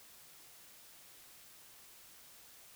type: silence
effects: white hiss -58 dBFS RMS until 2.75 s

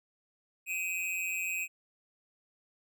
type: tone with amplitude modulation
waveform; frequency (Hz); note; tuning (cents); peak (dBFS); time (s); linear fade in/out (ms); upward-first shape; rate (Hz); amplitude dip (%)
square; 2519; D#7; +21; -29; 0.66-1.68; 50; sine; 179; 80
effects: none

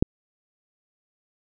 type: click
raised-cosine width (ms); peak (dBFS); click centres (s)
3; -4; 0.025
effects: none

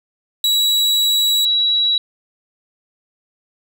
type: tone pair in turn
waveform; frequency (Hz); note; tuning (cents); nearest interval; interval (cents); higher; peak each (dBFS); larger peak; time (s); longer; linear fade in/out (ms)
40% pulse / sine; 3896 / 3896; B7 / B7; -24 / -24; unison; 0; neither; -12 / -13; first; 0.44-1.45 / 1.45-1.98; first; 2
effects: none

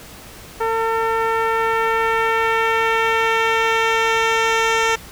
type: tone with low-pass filter sweep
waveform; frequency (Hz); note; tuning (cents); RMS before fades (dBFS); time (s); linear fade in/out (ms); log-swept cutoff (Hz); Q
10% pulse; 451.2; A4; +44; -18; 0.6-4.96; 10; 1100 to 6100; 0.86
effects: pink hiss -39 dBFS RMS until 5.11 s

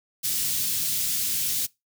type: band-stop noise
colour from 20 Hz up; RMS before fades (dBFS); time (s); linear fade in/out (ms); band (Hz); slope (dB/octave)
white; -26; 0.23-1.67; 20; 180 to 3500; 12
effects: noise-tail reverb RT60 0.2 s tail -22 dB re dry + high-pass 100 Hz 12 dB/octave

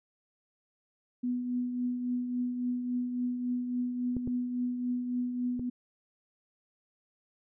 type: tone with tremolo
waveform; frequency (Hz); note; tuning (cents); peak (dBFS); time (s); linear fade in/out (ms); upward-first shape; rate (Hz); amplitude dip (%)
sine; 246.9; B3; 0; -27; 1.23-5.7; 10; triangle; 3.6; 50
type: clicks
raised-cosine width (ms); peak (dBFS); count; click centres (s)
3; -23 / -23 / -26; 3; 4.167 / 4.275 / 5.595
effects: none

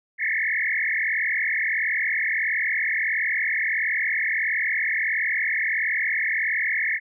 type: tone with frequency modulation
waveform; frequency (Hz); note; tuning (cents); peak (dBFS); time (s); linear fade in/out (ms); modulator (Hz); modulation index
sine; 1975.5; B6; 0; -21; 0.18-7; 50; 41.5; 5.9
effects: none

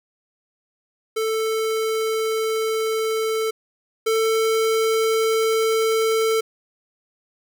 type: tone pair in turn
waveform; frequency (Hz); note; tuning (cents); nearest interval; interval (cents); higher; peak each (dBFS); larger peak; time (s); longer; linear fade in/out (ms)
square; 441.8 / 444.9; A4 / A4; +7 / +19; unison; 12; second; -21 / -18; second; 1.16-3.51 / 4.06-6.41; neither; 10
effects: none

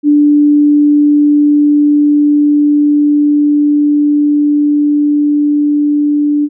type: tone with level ramp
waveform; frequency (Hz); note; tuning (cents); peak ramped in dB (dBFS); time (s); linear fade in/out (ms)
sine; 293.7; D4; 0; -4 to -8; 0.03-6.49; 50
effects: none

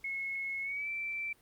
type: tone with pitch glide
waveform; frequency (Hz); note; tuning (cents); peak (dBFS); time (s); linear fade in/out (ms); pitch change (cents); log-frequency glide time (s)
sine; 2180 to 2336; C#7 to D7; -29 to -10; -34; 0.04-1.33; 5; +119; 0.62-0.89
effects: pink hiss -65 dBFS RMS until 1.41 s + Opus 48 kbps

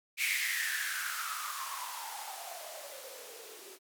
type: noise with band-pass filter sweep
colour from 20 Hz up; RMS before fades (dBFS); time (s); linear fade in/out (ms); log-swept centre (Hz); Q
violet; -38; 0.17-3.79; 50; 2300 to 370; 9.5
effects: none

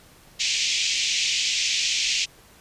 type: band-pass noise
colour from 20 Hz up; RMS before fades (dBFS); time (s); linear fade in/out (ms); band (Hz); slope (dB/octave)
pink; -24; 0.39-2.26; 20; 2300 to 7000; 48
effects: pink hiss -52 dBFS RMS until 2.6 s + resampled to 32000 Hz

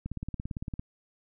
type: click train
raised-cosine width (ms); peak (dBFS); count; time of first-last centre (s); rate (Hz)
5; -22; 14; 0.06-0.794; 17.7
effects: none

